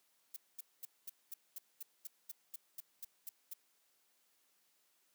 violet noise bursts, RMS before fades -45 dBFS, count 14, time 0.34-3.536 s, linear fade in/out 5 ms, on 24 ms, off 220 ms, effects white hiss -75 dBFS RMS until 5.14 s + high-pass 200 Hz 12 dB/octave

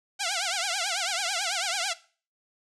5% pulse tone with vibrato, 740 Hz, F#5, in tune, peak -14 dBFS, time 0.19-1.94 s, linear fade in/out 20 ms, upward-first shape triangle, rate 9.1 Hz, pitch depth 210 cents each way, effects noise-tail reverb RT60 0.4 s tail -18 dB re dry + low-pass 8000 Hz 12 dB/octave

